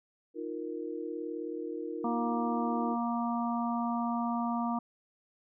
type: chord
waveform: sine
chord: Eb suspended second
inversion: none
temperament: just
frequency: 311.1 / 350 / 466.7 Hz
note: Eb4 / F4 / Bb4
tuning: 0 / +4 / +2 cents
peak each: -39 dBFS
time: 0.34-2.97 s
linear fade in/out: 50 ms
type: harmonic tone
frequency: 235.5 Hz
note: A#3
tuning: 18 cents sharp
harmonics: 1 / 3 / 4 / 5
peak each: -31 / -36 / -37 / -38 dBFS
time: 2.04-4.79 s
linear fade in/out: 5 ms
effects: none